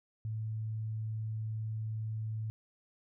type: tone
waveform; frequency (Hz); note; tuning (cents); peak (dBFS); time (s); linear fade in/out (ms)
sine; 109.7; A2; -5; -34; 0.25-2.5; 0
effects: none